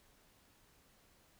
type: silence
effects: pink hiss -68 dBFS RMS until 1.39 s